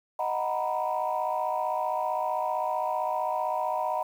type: chord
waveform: sine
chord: B major seventh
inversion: first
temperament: equal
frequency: 622.3 / 740 / 932.3 / 987.8 Hz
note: D#5 / F#5 / A#5 / B5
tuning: 0 / 0 / 0 / 0 cents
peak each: -31 / -30 / -31 / -32 dBFS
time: 0.19-4.03 s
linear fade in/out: 5 ms
effects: tanh soft clip ceiling -18 dBFS + 9-bit